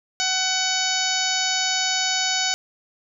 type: harmonic tone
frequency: 750 Hz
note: F#5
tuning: 23 cents sharp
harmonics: 1 / 2 / 3 / 4 / 5 / 6 / 7 / 8 / 9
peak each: -29 / -29 / -29 / -29 / -29 / -29 / -29 / -29 / -29 dBFS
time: 0.2-2.54 s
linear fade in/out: 0 ms
effects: none